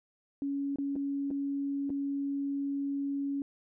sine tone with dropouts, 279.6 Hz, C#4, 15 cents sharp, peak -30 dBFS, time 0.42-3.42 s, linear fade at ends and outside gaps 1 ms, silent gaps 0.759-0.785 / 0.956-0.962 / 1.305-1.311 / 1.895-1.902 s, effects none

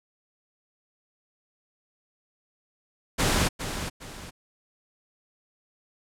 pink noise with echo, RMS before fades -23 dBFS, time 3.18-3.49 s, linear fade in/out 20 ms, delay 410 ms, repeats 2, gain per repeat -9 dB, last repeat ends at 4.31 s, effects low-pass 10000 Hz 12 dB/octave

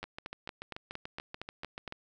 two click trains, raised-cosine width 0.3 ms, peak -24 / -23 dBFS, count 14 / 9, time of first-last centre 0.04-1.924 / 0.03-1.878 s, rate 6.9 / 4.33 Hz, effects none

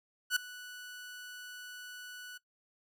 sawtooth tone with ADSR envelope, 1480 Hz, F#6, in tune, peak -21 dBFS, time 0.3-2.38 s, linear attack 62 ms, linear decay 5 ms, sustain -20 dB, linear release 10 ms, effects noise-tail reverb RT60 0.1 s tail -18 dB re dry

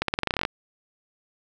accelerating click train, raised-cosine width 0.3 ms, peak -7 dBFS, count 13, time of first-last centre 0.02-0.451 s, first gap 63 ms, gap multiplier 0.89, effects none

